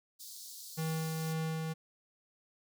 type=high-pass noise; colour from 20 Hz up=pink; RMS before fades=-48 dBFS; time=0.19-1.34 s; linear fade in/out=20 ms; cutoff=4000 Hz; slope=48 dB/octave
type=tone with tremolo; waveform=square; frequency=160 Hz; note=D#3; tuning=49 cents sharp; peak=-33 dBFS; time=0.77-1.74 s; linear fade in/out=20 ms; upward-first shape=sine; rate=2 Hz; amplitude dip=25%
effects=none